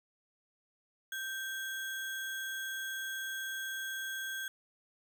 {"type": "tone with sample-and-hold", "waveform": "sine", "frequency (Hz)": 1568, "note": "G6", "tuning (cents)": 0, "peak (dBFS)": -36, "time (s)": [1.12, 4.48], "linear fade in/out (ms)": 2, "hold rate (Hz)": 4900, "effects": []}